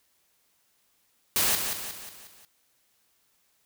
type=noise with echo; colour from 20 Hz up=white; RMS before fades=-24 dBFS; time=1.36-1.55 s; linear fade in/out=0 ms; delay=180 ms; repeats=5; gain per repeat=-6 dB; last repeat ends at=2.45 s; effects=white hiss -69 dBFS RMS until 3.65 s